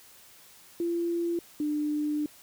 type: tone pair in turn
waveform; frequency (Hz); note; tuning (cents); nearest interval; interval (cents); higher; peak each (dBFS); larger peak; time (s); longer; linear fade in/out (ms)
sine; 341.2 / 298.5; F4 / D4; -40 / +28; major second; 232; first; -26; neither; 0.8-1.39 / 1.6-2.26; second; 2
effects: white hiss -54 dBFS RMS until 2.42 s